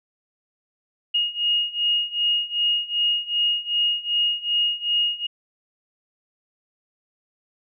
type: beating tone pair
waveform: sine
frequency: 2863 / 2865.6 Hz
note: F7 / F7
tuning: +42 / +44 cents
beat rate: 2.6 Hz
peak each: -24 / -22 dBFS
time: 1.14-5.27 s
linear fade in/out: 10 ms
effects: none